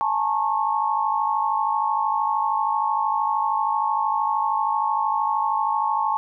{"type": "tone cluster", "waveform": "sine", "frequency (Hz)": [848, 901, 1093], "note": ["G#5", "A5", "C#6"], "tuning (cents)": [36, 41, -25], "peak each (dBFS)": -24, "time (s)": [0.01, 6.17], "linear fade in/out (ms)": 0, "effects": []}